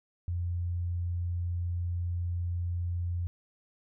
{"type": "tone", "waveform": "sine", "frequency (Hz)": 87.31, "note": "F2", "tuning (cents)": 0, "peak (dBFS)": -29, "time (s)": [0.28, 3.27], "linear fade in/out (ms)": 0, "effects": []}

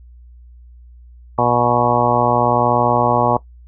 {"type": "harmonic tone with a mistuned harmonic", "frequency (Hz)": 120.9, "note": "B2", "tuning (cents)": -36, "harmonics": [1, 2, 3, 4, 5, 6, 7, 8, 9], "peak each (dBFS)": [-23, -23, -24, -22, -20, -21, -19, -21, -21], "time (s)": [1.38, 3.37], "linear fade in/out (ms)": 5, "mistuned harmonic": 9, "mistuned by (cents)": 25, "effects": ["noise-tail reverb RT60 0.1 s tail -18 dB re dry", "added 60 Hz sine -39 dBFS peak until 3.67 s"]}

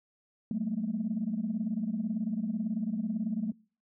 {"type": "tone cluster", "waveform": "sine", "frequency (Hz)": [183.4, 213.5, 231.6], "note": ["F#3", "G#3", "A#3"], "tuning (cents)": [-15, 48, -11], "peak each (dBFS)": [-36, -31, -33], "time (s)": [0.51, 3.52], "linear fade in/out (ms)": 2, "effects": ["noise-tail reverb RT60 0.4 s tail -24 dB re dry", "tanh soft clip ceiling -22 dBFS"]}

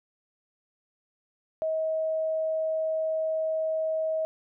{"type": "tone", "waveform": "sine", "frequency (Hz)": 636, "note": "D#5", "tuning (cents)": 38, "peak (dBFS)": -25, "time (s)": [1.62, 4.25], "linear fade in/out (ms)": 0, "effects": []}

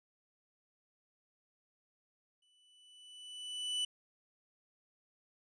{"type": "tone with exponential growth", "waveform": "45% pulse", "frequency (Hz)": 2980, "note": "F#7", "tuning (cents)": 12, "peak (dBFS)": -31, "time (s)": [2.42, 3.85], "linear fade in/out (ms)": 5, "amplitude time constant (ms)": 310, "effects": ["resampled to 22050 Hz"]}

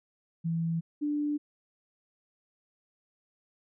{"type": "tone pair in turn", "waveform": "sine", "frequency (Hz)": [165.4, 294.7], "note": ["E3", "D4"], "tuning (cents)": [6, 6], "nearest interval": "minor seventh", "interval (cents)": 1000, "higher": "second", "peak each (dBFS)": -27, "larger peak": "neither", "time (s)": [[0.44, 0.81], [1.01, 1.38]], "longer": "neither", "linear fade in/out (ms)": 20, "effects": []}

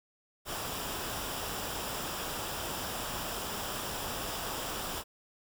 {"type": "noise with comb filter", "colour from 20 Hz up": "pink", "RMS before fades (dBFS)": -37, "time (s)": [0.45, 5.04], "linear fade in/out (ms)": 50, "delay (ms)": 0.47, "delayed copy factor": -0.5, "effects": []}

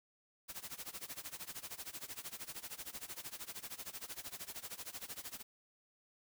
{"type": "noise with tremolo", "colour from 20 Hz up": "white", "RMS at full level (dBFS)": -44, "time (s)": [0.48, 5.43], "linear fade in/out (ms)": 20, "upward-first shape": "sine", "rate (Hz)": 13, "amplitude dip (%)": 90, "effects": []}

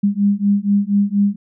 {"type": "beating tone pair", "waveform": "sine", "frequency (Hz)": [200, 204.2], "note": ["G3", "G#3"], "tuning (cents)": [35, -29], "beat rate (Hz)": 4.2, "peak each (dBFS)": -16, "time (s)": [0.03, 1.36], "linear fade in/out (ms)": 10, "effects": []}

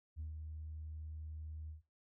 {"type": "tone with ADSR envelope", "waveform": "sine", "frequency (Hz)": 77.78, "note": "D#2", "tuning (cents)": 0, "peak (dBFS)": -39, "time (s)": [0.16, 1.82], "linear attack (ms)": 38, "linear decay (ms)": 130, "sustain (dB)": -4, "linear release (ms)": 130, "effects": ["noise-tail reverb RT60 0.3 s tail -20 dB re dry", "tanh soft clip ceiling -38 dBFS"]}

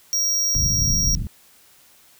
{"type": "tone", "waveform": "square", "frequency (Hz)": 5650, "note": "F8", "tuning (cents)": 19, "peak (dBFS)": -19, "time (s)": [0.13, 1.15], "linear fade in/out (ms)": 0}
{"type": "low-pass noise", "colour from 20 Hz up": "pink", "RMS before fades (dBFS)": -24, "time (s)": [0.55, 1.27], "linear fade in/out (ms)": 0, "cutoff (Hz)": 180, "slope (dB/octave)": 24}
{"effects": ["white hiss -53 dBFS RMS until 2.19 s"]}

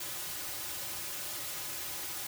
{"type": "noise with comb filter", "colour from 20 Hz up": "white", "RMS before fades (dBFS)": -39, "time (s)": [0, 2.27], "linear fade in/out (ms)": 5, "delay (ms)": 4.4, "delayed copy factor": -0.95, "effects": []}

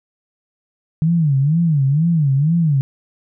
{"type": "tone with vibrato", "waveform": "sine", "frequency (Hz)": 151.6, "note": "D#3", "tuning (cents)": -45, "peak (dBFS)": -12, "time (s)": [1.02, 2.81], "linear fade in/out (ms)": 0, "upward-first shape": "sine", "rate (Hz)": 2.1, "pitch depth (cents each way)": 210, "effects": []}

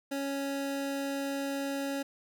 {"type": "tone", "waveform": "25% pulse", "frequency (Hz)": 277.2, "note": "C#4", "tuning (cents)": 0, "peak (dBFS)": -28, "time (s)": [0.11, 2.03], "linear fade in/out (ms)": 10, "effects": []}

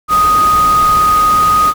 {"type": "tone in noise", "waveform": "sine", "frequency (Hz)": 1244.5, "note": "D#6", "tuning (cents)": 0, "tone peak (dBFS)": -7, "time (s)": [0.08, 1.74], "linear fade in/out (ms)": 50, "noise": "pink", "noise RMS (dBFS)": -22, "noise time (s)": [0.08, 1.74], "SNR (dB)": 12, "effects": []}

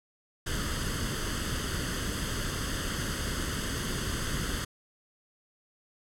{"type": "noise with comb filter", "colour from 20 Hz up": "pink", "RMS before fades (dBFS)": -32, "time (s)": [0.46, 4.65], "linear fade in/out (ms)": 10, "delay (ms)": 0.63, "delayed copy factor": 0.7, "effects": ["low-pass 11000 Hz 12 dB/octave"]}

